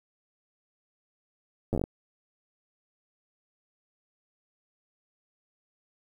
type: slowing click train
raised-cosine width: 2 ms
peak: -16 dBFS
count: 8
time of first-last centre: 1.73-1.839 s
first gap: 9 ms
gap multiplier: 1.18
effects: 9-bit